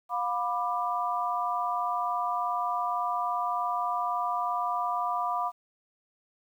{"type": "chord", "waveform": "sine", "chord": "B diminished", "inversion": "second", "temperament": "just", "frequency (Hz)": [711.2, 987.8, 1185.3], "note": ["F5", "B5", "D6"], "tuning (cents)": [31, 0, 16], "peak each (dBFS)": -31, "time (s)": [0.09, 5.52], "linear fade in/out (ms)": 50, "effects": ["10-bit"]}